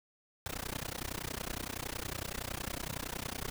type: noise with amplitude modulation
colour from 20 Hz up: pink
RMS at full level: -36 dBFS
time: 0.46-3.5 s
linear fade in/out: 0 ms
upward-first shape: sine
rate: 30.8 Hz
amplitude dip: 100%
effects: none